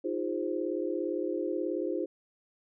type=chord; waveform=sine; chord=F minor seventh; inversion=third; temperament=equal with one note detuned; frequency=311.1 / 349.2 / 408.2 / 523.3 Hz; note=Eb4 / F4 / Ab4 / C5; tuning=0 / 0 / -30 / 0 cents; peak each=-35 / -33 / -36 / -36 dBFS; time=0.04-2.06 s; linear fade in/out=10 ms; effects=none